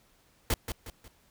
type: noise with echo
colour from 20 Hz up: pink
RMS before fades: -26 dBFS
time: 0.5-0.54 s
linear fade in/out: 2 ms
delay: 180 ms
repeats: 3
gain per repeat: -8 dB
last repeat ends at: 1.08 s
effects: pink hiss -65 dBFS RMS until 1.3 s